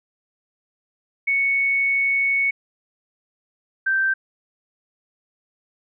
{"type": "tone pair in turn", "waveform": "sine", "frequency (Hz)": [2217, 1562.2], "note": ["C#7", "G6"], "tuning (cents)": [0, -6], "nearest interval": "tritone", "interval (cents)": 606, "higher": "first", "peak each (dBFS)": -17, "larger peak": "neither", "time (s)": [[1.27, 2.51], [3.86, 4.14]], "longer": "first", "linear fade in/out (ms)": 10, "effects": []}